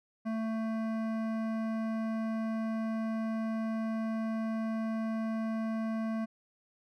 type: tone with hard clipping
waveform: sine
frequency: 222.5 Hz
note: A3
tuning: 20 cents sharp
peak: -33 dBFS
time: 0.25-6.26 s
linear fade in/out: 20 ms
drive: 14 dB
effects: none